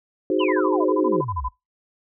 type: chord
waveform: sine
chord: Ab dominant seventh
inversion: second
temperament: equal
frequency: 311.1 / 370 / 415.3 / 523.3 Hz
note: Eb4 / Gb4 / Ab4 / C5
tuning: 0 / 0 / 0 / 0 cents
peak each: -23 / -21 / -25 / -26 dBFS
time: 0.3-1.21 s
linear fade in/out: 2 ms
type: exponential sweep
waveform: sine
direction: down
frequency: 3133 to 52.6 Hz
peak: -27 dBFS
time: 0.39-1.49 s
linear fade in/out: 10 ms
type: tone bursts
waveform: sine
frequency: 1007 Hz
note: B5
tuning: 33 cents sharp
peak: -24 dBFS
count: 14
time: 0.4-1.486 s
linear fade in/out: 10 ms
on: 46 ms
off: 34 ms
effects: noise-tail reverb RT60 0.2 s tail -23 dB re dry